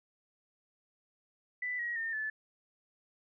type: tone with pitch steps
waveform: sine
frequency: 1987 / 1900.6 / 1817.9 / 1738.8 Hz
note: B6 / A#6 / A#6 / A6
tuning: +10 / +33 / -44 / -21 cents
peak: -33 dBFS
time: 1.62-2.3 s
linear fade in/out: 5 ms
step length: 170 ms
effects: none